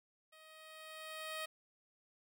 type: tone with level ramp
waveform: 10% pulse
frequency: 629 Hz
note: D#5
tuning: 19 cents sharp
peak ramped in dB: -51 to -31 dBFS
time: 0.32-1.46 s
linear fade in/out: 10 ms
effects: none